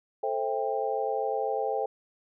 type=chord; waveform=sine; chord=A minor seventh; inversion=none; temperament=just; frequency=440 / 528 / 660 / 792 Hz; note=A4 / C5 / E5 / G5; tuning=0 / +16 / +2 / +18 cents; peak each=-31 / -32 / -35 / -31 dBFS; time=0.23-1.86 s; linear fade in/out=5 ms; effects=none